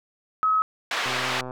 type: tone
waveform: sine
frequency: 1279 Hz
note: D#6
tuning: 47 cents sharp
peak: -18 dBFS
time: 0.43-0.62 s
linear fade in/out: 0 ms
type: band-pass noise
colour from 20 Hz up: pink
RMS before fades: -27 dBFS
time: 0.91-1.41 s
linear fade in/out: 2 ms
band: 970 to 3600 Hz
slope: 12 dB/octave
type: click train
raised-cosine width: 1 ms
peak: -21 dBFS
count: 58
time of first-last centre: 1.06-1.509 s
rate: 127 Hz
effects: none